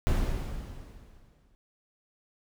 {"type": "noise with exponential decay", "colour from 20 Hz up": "brown", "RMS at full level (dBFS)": -24, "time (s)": [0.07, 1.55], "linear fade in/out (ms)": 0, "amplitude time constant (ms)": 320, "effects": []}